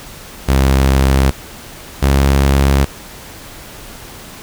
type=tone pair in turn; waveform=sawtooth; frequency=67 / 68.65 Hz; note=C2 / C#2; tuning=+42 / -16 cents; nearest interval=unison; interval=42 cents; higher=second; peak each=-5 dBFS; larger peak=neither; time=0.48-1.31 / 2.02-2.85 s; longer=neither; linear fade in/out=10 ms; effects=pink hiss -34 dBFS RMS until 4.42 s